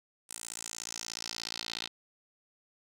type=tone with band-pass filter sweep; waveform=10% pulse; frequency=56.8 Hz; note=A#1; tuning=44 cents flat; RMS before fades=-41 dBFS; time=0.29-1.88 s; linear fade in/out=10 ms; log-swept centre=8900 to 3800 Hz; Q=3.1; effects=none